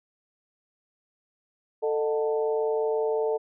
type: harmonic tone with a mistuned harmonic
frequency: 147.6 Hz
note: D3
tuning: 9 cents sharp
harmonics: 3 / 4 / 5 / 6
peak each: -24 / -31 / -37 / -36 dBFS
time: 1.82-3.38 s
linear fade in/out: 20 ms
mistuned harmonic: 4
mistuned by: +59 cents
effects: none